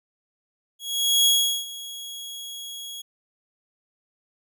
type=tone with ADSR envelope; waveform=sawtooth; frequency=3322 Hz; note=G#7; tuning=in tune; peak=-12 dBFS; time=0.79-3.02 s; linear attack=470 ms; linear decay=390 ms; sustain=-19 dB; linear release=10 ms; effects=none